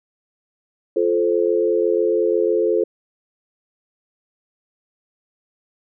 sine chord, F major, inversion none, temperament equal with one note detuned, 349.2 / 435.2 / 523.3 Hz, F4 / A4 / C5, 0 / -19 / 0 cents, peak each -20 / -18 / -22 dBFS, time 0.96-2.84 s, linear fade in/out 5 ms, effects none

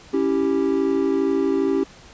triangle chord, C# diminished, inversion none, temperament equal, 277.2 / 329.6 / 392 Hz, C#4 / E4 / G4, 0 / 0 / 0 cents, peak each -20 / -22 / -19 dBFS, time 0.13-1.84 s, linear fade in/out 10 ms, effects pink hiss -46 dBFS RMS until 2.13 s + resampled to 16000 Hz

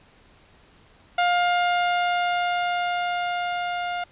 sawtooth tone with level ramp, 707 Hz, F5, 21 cents sharp, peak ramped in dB -14 to -22 dBFS, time 1.18-4.04 s, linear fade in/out 5 ms, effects pink hiss -55 dBFS RMS until 4.11 s + resampled to 8000 Hz

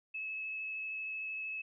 sine tone with vibrato, 2592 Hz, E7, 30 cents flat, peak -37 dBFS, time 0.14-1.62 s, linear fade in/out 10 ms, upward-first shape sine, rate 13 Hz, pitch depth 10 cents each way, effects none

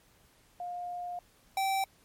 sine / square tone pair in turn, 709 / 775 Hz, F5 / G5, +26 / -20 cents, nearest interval major second, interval 154 cents, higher second, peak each -35 / -28 dBFS, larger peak second, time 0.6-1.19 / 1.57-1.84 s, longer first, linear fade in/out 2 ms, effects pink hiss -64 dBFS RMS until 2.04 s + MP3 64 kbps

